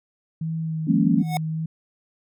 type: tone with vibrato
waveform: sine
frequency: 160 Hz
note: D#3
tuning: 49 cents sharp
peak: -24 dBFS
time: 0.41-1.66 s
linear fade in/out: 5 ms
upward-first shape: sine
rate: 1.7 Hz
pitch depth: 20 cents each way
type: chord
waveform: sine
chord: Bb minor seventh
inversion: second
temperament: equal with one note detuned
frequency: 178.28 / 207.7 / 233.1 / 277.2 Hz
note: F3 / Ab3 / Bb3 / Db4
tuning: +36 / 0 / 0 / 0 cents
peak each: -22 dBFS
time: 0.87-1.23 s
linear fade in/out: 10 ms
type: tone with exponential growth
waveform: square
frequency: 733 Hz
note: F#5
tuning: 16 cents flat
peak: -21 dBFS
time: 1.18-1.37 s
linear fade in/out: 1 ms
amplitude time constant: 41 ms
effects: none